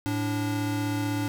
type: tone pair together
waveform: square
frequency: 108.81 / 290.5 Hz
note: A2 / D4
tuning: -19 / -19 cents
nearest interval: octave + perfect fourth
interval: 1700 cents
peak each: -30 / -29 dBFS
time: 0.06-1.28 s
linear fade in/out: 0 ms
effects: none